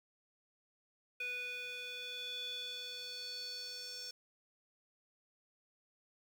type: tone with band-pass filter sweep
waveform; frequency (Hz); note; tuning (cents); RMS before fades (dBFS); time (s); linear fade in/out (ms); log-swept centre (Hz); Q
square; 493.9; B4; 0; -44; 1.2-4.11; 5; 2500 to 5300; 6.1
effects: 10-bit